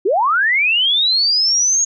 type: linear sweep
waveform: sine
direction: up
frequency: 330.2 to 6670 Hz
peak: -12 dBFS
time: 0.05-1.85 s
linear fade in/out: 10 ms
effects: none